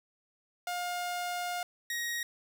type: tone pair in turn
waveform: sawtooth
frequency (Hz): 710 / 1885.6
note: F5 / A#6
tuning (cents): +28 / +19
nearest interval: octave + perfect fourth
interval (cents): 1691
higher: second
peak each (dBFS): -29 / -29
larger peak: neither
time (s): 0.67-1.63 / 1.9-2.23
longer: first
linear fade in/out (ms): 2
effects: none